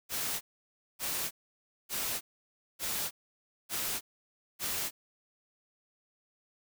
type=noise bursts; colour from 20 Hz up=white; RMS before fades=-34 dBFS; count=6; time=0.09-4.91 s; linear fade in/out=50 ms; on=320 ms; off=580 ms; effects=none